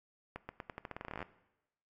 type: accelerating click train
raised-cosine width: 0.5 ms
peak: -26 dBFS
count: 19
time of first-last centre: 0.36-1.227 s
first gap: 130 ms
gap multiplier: 0.86
effects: noise-tail reverb RT60 0.9 s tail -17 dB re dry + AAC 64 kbps